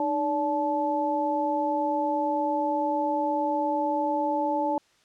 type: tone cluster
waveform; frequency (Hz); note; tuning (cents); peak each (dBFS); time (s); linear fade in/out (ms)
sine; 304.8 / 576 / 869; D#4 / D5 / A5; -36 / -34 / -22; -29 / -29 / -26; 0-4.78; 2
effects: white hiss -63 dBFS RMS until 5.04 s + low-pass 6000 Hz 12 dB/octave